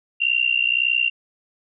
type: tone with amplitude modulation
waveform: sine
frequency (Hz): 2769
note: F7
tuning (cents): -15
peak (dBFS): -13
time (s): 0.2-1.1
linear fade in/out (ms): 20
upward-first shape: sine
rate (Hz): 61.7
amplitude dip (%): 90
effects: none